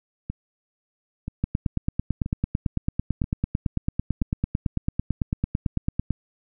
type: two click trains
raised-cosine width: 5 ms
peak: -10 / -17 dBFS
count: 43 / 5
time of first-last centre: 1.44-6.107 / 0.3-4.222 s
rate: 9 / 1.02 Hz
effects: none